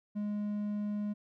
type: tone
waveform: triangle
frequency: 207.7 Hz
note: G#3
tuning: in tune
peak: -30 dBFS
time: 0.15-1.14 s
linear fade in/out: 20 ms
effects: none